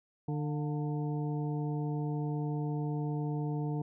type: harmonic tone with a mistuned harmonic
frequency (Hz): 149.4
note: D3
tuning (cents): +30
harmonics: 1 / 2 / 3 / 5 / 6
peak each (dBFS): -32 / -38 / -42 / -46 / -48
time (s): 0.28-3.82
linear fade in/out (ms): 5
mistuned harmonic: 5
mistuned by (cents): -71
effects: none